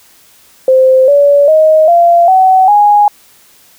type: tone with pitch steps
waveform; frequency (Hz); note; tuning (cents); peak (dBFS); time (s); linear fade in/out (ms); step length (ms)
sine; 521 / 571.4 / 626.8 / 687.5 / 754 / 827; C5 / D5 / D#5 / F5 / F#5 / G#5; -7 / -48 / +13 / -27 / +32 / -8; -3; 0.68-3.08; 2; 400
effects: white hiss -44 dBFS RMS until 3.78 s